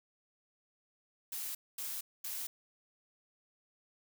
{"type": "noise bursts", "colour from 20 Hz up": "blue", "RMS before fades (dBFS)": -40, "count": 3, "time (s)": [1.32, 2.47], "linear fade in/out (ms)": 5, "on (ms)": 230, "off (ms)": 230, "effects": []}